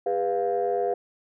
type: chord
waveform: sine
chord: F diminished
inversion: first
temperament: equal with one note detuned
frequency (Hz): 405.1 / 493.9 / 698.5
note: Ab4 / Cb5 / F5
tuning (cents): -43 / 0 / 0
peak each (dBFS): -26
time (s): 0.06-0.94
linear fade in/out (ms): 5
effects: tanh soft clip ceiling -16 dBFS